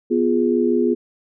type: chord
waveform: sine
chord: F diminished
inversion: second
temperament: equal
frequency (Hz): 246.9 / 349.2 / 415.3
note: Cb4 / F4 / Ab4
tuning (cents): 0 / 0 / 0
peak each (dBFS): -19 / -19 / -20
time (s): 0.1-0.95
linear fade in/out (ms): 20
effects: none